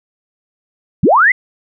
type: linear sweep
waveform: sine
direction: up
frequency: 106.3 to 2107 Hz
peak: -6 dBFS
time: 1.03-1.32 s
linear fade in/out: 5 ms
effects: none